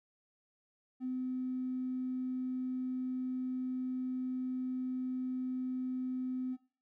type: tone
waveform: triangle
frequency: 255.6 Hz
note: C4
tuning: 40 cents flat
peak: -30 dBFS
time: 1-6.57 s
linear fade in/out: 50 ms
effects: noise-tail reverb RT60 0.4 s tail -19 dB re dry + tanh soft clip ceiling -32 dBFS